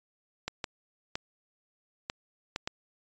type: clicks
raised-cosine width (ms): 0.2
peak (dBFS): -15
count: 6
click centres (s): 0.48 / 0.642 / 1.155 / 2.099 / 2.561 / 2.675
effects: resampled to 16000 Hz